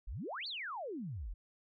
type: exponential two-way sweep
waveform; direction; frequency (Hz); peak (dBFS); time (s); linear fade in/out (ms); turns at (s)
sine; up then down; 36.71 to 4699 to 36.71; -39; 0.07-1.34; 10; 0.47
effects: none